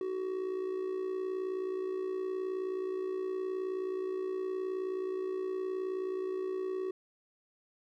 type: tone with amplitude modulation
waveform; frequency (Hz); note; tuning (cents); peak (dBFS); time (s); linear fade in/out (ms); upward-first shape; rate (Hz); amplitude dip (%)
triangle; 375.3; F#4; +25; -28; 0.01-6.91; 2; sine; 59.1; 60
effects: none